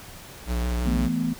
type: tone with vibrato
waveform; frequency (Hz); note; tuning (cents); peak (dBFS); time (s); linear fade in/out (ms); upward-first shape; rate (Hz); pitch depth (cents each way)
square; 60.2; B1; -44; -24; 0.46-1.1; 50; square; 5.8; 23
type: chord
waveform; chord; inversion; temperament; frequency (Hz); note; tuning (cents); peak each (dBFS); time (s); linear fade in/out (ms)
sine; E suspended fourth; none; just; 164.81 / 219.8 / 247.2; E3 / A3 / B3; 0 / -2 / +2; -28 / -28 / -25; 0.85-1.34; 20
effects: pink hiss -43 dBFS RMS until 1.39 s